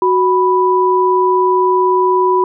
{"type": "tone pair together", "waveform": "sine", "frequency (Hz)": [370.4, 987.7], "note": ["F#4", "B5"], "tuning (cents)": [2, 0], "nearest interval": "octave + perfect fourth", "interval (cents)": 1698, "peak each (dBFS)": -12, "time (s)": [0.02, 2.44], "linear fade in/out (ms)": 2, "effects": []}